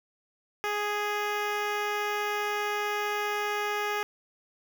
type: tone with notch filter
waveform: 10% pulse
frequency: 415.3 Hz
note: G#4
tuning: in tune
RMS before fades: -30 dBFS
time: 0.64-4.03 s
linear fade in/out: 0 ms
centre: 8800 Hz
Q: 0.6
effects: 10-bit